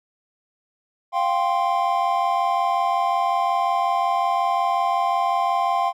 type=chord; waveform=triangle; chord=F suspended second; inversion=none; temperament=equal; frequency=698.5 / 784 / 1046.5 Hz; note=F5 / G5 / C6; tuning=0 / 0 / 0 cents; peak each=-21 dBFS; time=1.12-5.93 s; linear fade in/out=50 ms; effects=none